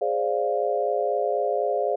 sine chord, D half-diminished seventh, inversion second, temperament equal, 415.3 / 523.3 / 587.3 / 698.5 Hz, Ab4 / C5 / D5 / F5, 0 / 0 / 0 / 0 cents, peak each -27 dBFS, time 0.01-1.96 s, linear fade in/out 10 ms, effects none

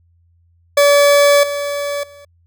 40% pulse tone with level steps, 573 Hz, D5, 43 cents flat, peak -7 / -18 / -37 dBFS, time 0.77-2.25 s, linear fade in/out 5 ms, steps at 1.43 / 2.03 s, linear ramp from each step 5 ms, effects added 85 Hz sine -52 dBFS peak until 2.46 s

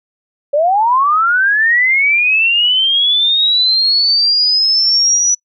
sine linear sweep, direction up, 554 to 5930 Hz, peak -9 dBFS, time 0.53-5.35 s, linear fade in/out 10 ms, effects noise-tail reverb RT60 0.1 s tail -22 dB re dry

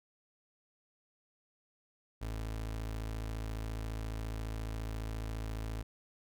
30% pulse tone, 54.5 Hz, A1, 16 cents flat, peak -34 dBFS, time 2.21-5.83 s, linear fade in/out 10 ms, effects none

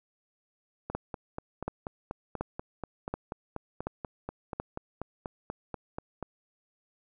two click trains, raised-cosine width 1 ms, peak -17 / -21 dBFS, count 6 / 23, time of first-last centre 0.95-4.6 / 0.9-6.227 s, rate 1.37 / 4.13 Hz, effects none

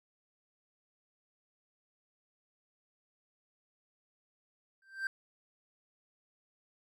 triangle tone with exponential growth, 1568 Hz, G6, in tune, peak -27 dBFS, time 4.82-5.07 s, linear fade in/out 2 ms, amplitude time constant 54 ms, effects none

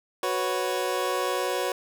25% pulse chord, F# suspended fourth, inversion none, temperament equal, 370 / 493.9 / 554.4 Hz, F#4 / B4 / C#5, 0 / 0 / 0 cents, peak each -26 dBFS, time 0.23-1.72 s, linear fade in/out 2 ms, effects none

